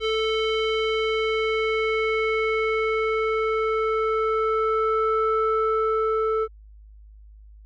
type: tone with low-pass filter sweep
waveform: square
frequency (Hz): 440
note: A4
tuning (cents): 0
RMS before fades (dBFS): -23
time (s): 0-6.48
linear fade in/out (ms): 50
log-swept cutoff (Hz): 3300 to 1100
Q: 3
effects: added 52 Hz sine -44 dBFS peak until 7.65 s